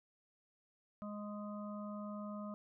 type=harmonic tone; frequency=207.7 Hz; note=G#3; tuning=in tune; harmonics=1 / 3 / 5 / 6; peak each=-43 / -49 / -55 / -52 dBFS; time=1.02-2.54 s; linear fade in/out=0 ms; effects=none